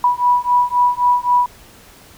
sine beating tone pair, 978 / 981.8 Hz, B5 / B5, -17 / -10 cents, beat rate 3.8 Hz, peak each -15 dBFS, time 0.04-1.46 s, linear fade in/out 2 ms, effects pink hiss -44 dBFS RMS until 2.17 s

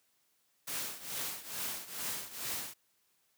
white noise with tremolo, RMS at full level -36 dBFS, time 0.67-2.74 s, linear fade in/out 10 ms, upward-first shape triangle, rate 2.3 Hz, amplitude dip 85%, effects white hiss -74 dBFS RMS until 3.37 s + high-pass 80 Hz 12 dB/octave

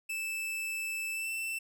45% pulse tone with pitch glide, 2635 to 2669 Hz, E7 to E7, -1 to +21 cents, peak -33 dBFS, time 0.09-1.59 s, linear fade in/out 10 ms, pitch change +22 cents, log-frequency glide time 1.12-1.28 s, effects none

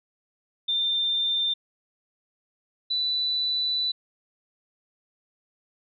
sine tone pair in turn, 3591 / 3977 Hz, A7 / B7, +35 / +11 cents, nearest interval major second, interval 176 cents, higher second, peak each -22 / -23 dBFS, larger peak first, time 0.68-1.54 / 2.9-3.92 s, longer second, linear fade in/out 10 ms, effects none

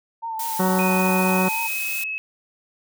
sine tone with vibrato, 901 Hz, A5, 41 cents sharp, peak -26 dBFS, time 0.22-1.68 s, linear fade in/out 20 ms, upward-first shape triangle, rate 5.2 Hz, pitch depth 46 cents each way
blue noise, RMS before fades -30 dBFS, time 0.39-2.04 s, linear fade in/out 5 ms
harmonic tone, 186.3 Hz, F#3, 12 cents sharp, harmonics 1 / 2 / 3 / 4 / 5 / 6 / 7 / 8 / 10, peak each -20 / -26 / -27 / -30 / -33 / -31 / -35 / -34 / -39 dBFS, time 0.59-1.49 s, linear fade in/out 10 ms
sine tone with pitch glide, 2489 to 2580 Hz, D#7 to E7, 0 to -38 cents, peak -25 dBFS, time 0.79-2.18 s, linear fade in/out 0 ms, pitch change +62 cents, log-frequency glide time 1.14-2.05 s
effects none

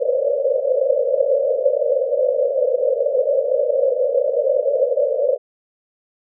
white band-pass noise, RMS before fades -18 dBFS, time 0-5.38 s, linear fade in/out 20 ms, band 490 to 580 Hz, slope 96 dB/octave, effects none

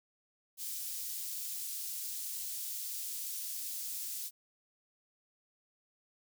white high-pass noise, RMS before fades -40 dBFS, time 0.57-4.31 s, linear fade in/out 50 ms, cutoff 5100 Hz, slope 12 dB/octave, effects none

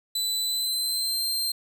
sawtooth tone with pitch glide, 3999 to 4159 Hz, B7 to C8, +21 to -11 cents, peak -22 dBFS, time 0.15-1.52 s, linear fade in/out 5 ms, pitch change +68 cents, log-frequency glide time 0.44-1.25 s, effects none

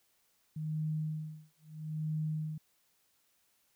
sine tone with tremolo, 155.2 Hz, D#3, 4 cents flat, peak -31 dBFS, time 0.56-2.58 s, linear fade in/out 5 ms, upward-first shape sine, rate 0.76 Hz, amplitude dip 100%, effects white hiss -73 dBFS RMS until 3.75 s

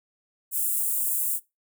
white high-pass noise, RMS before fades -26 dBFS, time 0.51-1.4 s, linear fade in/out 50 ms, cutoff 7900 Hz, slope 48 dB/octave, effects noise-tail reverb RT60 0.2 s tail -19 dB re dry

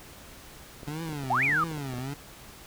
clicks, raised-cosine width 2 ms, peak -28 dBFS, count 12, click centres 0.832 / 0.884 / 1.092 / 1.129 / 1.236 / 1.493 / 1.53 / 1.64 / 1.715 / 1.777 / 1.938 / 1.985 s
25% pulse tone with vibrato, 143.1 Hz, D3, 45 cents flat, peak -29 dBFS, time 0.87-2.14 s, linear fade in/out 5 ms, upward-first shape triangle, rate 1.6 Hz, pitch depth 280 cents each way
sine exponential two-way sweep, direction up then down, 676 to 2514 to 1153 Hz, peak -22 dBFS, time 1.3-1.64 s, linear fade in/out 5 ms, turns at 1.44 s
effects pink hiss -48 dBFS RMS until 2.66 s

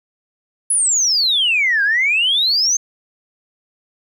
sine exponential two-way sweep, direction down then up, 10600 to 1576 to 6430 Hz, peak -12 dBFS, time 0.7-2.77 s, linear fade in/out 5 ms, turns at 1.83 s, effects tanh soft clip ceiling -8 dBFS + 9-bit

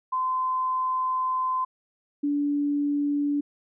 sine tone pair in turn, 1029 / 288.8 Hz, C6 / D4, -29 / -29 cents, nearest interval octave + minor seventh, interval 2200 cents, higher first, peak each -23 / -22 dBFS, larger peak second, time 0.12-1.65 / 2.23-3.41 s, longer first, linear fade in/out 10 ms, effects none

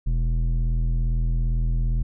square tone with low-pass filter, 41.2 Hz, E1, in tune, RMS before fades -22 dBFS, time 0.06-2.03 s, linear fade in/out 10 ms, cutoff 140 Hz, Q 1.2, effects none

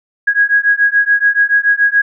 sine beating tone pair, 1648 / 1655 Hz, G#6 / G#6, -14 / -6 cents, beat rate 7 Hz, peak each -12 dBFS, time 0.27-2.02 s, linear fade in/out 10 ms, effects none

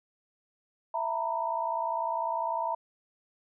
sine tone cluster, 662 / 914 / 974 Hz, E5 / A#5 / B5, +7 / -34 / -24 cents, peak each -34 / -31 / -33 dBFS, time 0.94-2.75 s, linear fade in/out 5 ms, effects none

